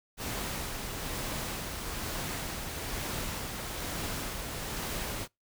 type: noise with tremolo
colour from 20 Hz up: pink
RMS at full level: -35 dBFS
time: 0.17-5.28 s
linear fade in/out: 50 ms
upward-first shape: sine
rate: 1.1 Hz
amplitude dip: 30%
effects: noise-tail reverb RT60 0.2 s tail -26 dB re dry